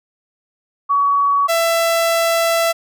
sine / sawtooth tone pair in turn, 1129 / 667.2 Hz, C#6 / E5, +31 / +21 cents, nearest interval major sixth, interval 910 cents, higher first, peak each -12 / -10 dBFS, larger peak second, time 0.89-1.48 / 1.48-2.73 s, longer second, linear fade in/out 20 ms, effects none

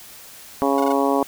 harmonic tone, 138.59 Hz, C#3, in tune, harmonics 2 / 3 / 4 / 5 / 6 / 7 / 8, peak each -21 / -23 / -24 / -25 / -26 / -26 / -27 dBFS, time 0.62-1.23 s, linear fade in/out 0 ms
sawtooth tone bursts, 724 Hz, F#5, 38 cents flat, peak -25 dBFS, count 4, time 0.78-0.923 s, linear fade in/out 2 ms, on 20 ms, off 21 ms
effects white hiss -42 dBFS RMS until 1.27 s

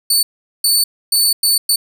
20% pulse tone bursts at uneven times, 4491 Hz, C#8, 22 cents sharp, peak -5 dBFS, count 5, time 0.1-0.23 / 0.64-0.84 / 1.12-1.33 / 1.43-1.58 / 1.69-1.76 s, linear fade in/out 5 ms, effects none

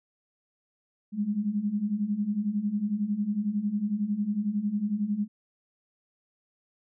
sine beating tone pair, 199.9 / 210.9 Hz, G3 / G#3, +34 / +27 cents, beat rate 11 Hz, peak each -31 / -27 dBFS, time 1.12-5.28 s, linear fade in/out 50 ms, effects none

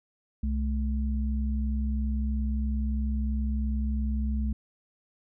sine tone pair together, 64.46 / 216.4 Hz, C2 / A3, -25 / -29 cents, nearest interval octave + major sixth, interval 2096 cents, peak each -26 / -32 dBFS, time 0.43-4.53 s, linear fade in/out 5 ms, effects none

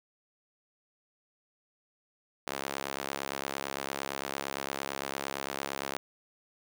sawtooth tone with high-pass filter, 68.8 Hz, C#2, 12 cents flat, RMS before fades -37 dBFS, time 2.47-5.97 s, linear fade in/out 0 ms, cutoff 490 Hz, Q 0.63, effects none

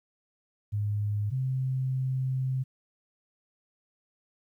sine tone pair in turn, 103.8 / 130.78 Hz, G#2 / C3, 0 / 0 cents, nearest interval major third, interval 400 cents, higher second, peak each -26 dBFS, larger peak neither, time 0.72-1.31 / 1.31-2.64 s, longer second, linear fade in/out 20 ms, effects 11-bit

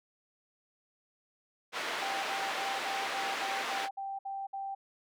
white band-pass noise, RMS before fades -36 dBFS, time 1.72-3.89 s, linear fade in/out 50 ms, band 410 to 2500 Hz, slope 12 dB/octave
sine tone bursts, 784 Hz, G5, in tune, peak -35 dBFS, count 10, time 2.01-4.75 s, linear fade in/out 10 ms, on 220 ms, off 60 ms
effects none

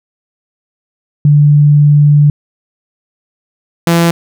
sine / sawtooth tone pair in turn, 146.83 / 168.88 Hz, D3 / E3, 0 / +42 cents, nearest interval major second, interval 242 cents, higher second, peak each -3 dBFS, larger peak neither, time 1.25-2.3 / 3.87-4.11 s, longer first, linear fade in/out 2 ms, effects none

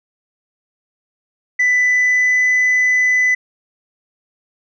sine tone with pitch glide, 1990 to 2002 Hz, B6 to B6, +13 to +23 cents, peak -9 dBFS, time 1.59-3.35 s, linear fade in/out 10 ms, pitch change +10 cents, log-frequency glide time 1.76-2.48 s, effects tanh soft clip ceiling -10 dBFS

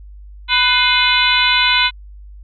harmonic tone with a mistuned harmonic, 497.8 Hz, B4, 14 cents sharp, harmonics 2 / 3 / 4 / 5 / 6 / 7 / 8, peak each -19 / -19 / -19 / -19 / -19 / -19 / -19 dBFS, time 0.48-1.91 s, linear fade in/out 50 ms, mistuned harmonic 4, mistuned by +100 cents, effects added 50 Hz sine -34 dBFS peak until 2.43 s

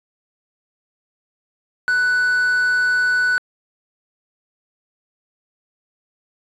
triangle tone with quantisation, 1488 Hz, F#6, 9 cents sharp, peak -13 dBFS, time 1.88-3.38 s, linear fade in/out 0 ms, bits 6, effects resampled to 22050 Hz

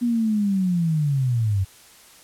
sine linear sweep, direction down, 243.7 to 91.9 Hz, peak -18 dBFS, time 0.01-1.65 s, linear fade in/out 20 ms, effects white hiss -49 dBFS RMS until 2.23 s + low-pass 12000 Hz 12 dB/octave

